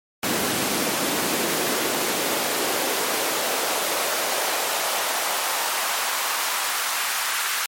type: noise with high-pass filter sweep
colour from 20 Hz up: pink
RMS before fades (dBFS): -24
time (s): 0.23-7.66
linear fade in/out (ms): 2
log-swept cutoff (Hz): 220 to 1300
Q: 1.3
effects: MP3 64 kbps